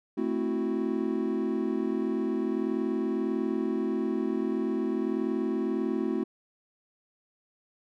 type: chord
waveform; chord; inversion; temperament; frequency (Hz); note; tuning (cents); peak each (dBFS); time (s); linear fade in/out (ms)
triangle; F# half-diminished seventh; first; equal; 220 / 261.6 / 329.6 / 370; A3 / C4 / E4 / F#4; 0 / 0 / 0 / 0; -30; 0.17-6.24; 10
effects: none